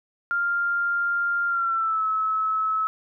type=tone with pitch glide; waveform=sine; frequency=1397 to 1295.9 Hz; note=F6 to E6; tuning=0 to -30 cents; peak=-21 dBFS; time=0.31-2.87 s; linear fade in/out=0 ms; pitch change=-130 cents; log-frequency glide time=1.47-2.04 s; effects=none